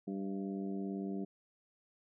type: harmonic tone with a mistuned harmonic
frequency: 97.8 Hz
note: G2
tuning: 4 cents flat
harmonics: 2 / 3 / 4 / 5 / 6 / 7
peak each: -38 / -42 / -44 / -56 / -59 / -52 dBFS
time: 0.07-1.25 s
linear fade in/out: 10 ms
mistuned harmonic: 6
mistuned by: +49 cents
effects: none